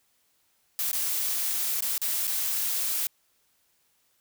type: noise with dropouts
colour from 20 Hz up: blue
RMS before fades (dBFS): -28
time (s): 0.79-3.07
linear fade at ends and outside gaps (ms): 1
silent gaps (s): 0.915-0.93 / 1.807-1.823 / 1.979-2.016 / 2.271-2.276
effects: white hiss -69 dBFS RMS until 4.2 s